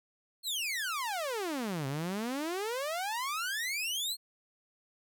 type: exponential two-way sweep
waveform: sawtooth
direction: down then up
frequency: 4338 to 130.81 to 4338 Hz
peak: -29 dBFS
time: 0.43-4.17 s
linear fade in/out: 50 ms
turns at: 1.87 s
effects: none